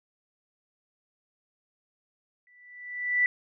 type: tone with exponential growth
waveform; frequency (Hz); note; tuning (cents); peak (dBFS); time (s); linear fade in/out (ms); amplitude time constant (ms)
sine; 1972; B6; -3; -18; 2.47-3.26; 1; 170
effects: none